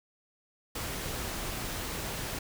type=noise; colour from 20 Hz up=pink; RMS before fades=-36 dBFS; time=0.75-2.39 s; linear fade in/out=5 ms; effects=none